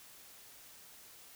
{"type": "silence", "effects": ["white hiss -56 dBFS RMS until 1.35 s"]}